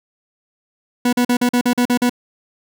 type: tone bursts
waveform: 40% pulse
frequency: 244.8 Hz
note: B3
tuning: 15 cents flat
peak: -12 dBFS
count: 9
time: 1.05-2.096 s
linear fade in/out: 5 ms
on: 78 ms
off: 43 ms
effects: none